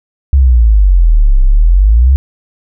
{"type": "exponential two-way sweep", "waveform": "sine", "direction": "down then up", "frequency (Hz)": [70.1, 31.85, 70.1], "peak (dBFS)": -3, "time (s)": [0.33, 2.16], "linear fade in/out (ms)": 0, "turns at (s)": 1.42, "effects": []}